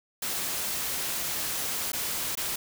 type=noise with dropouts; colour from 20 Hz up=white; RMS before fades=-31 dBFS; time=0.22-2.56 s; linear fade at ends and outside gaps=5 ms; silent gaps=1.92-1.931 / 2.353-2.372 s; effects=none